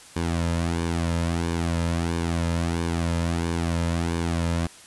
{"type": "tone with flanger", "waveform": "sawtooth", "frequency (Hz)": 84.2, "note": "E2", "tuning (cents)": 37, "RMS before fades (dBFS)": -25, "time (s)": [0.16, 4.67], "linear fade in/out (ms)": 5, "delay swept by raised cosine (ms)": [1.5, 2.7], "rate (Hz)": 1.5, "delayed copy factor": -0.6, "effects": ["white hiss -47 dBFS RMS until 4.86 s", "resampled to 24000 Hz"]}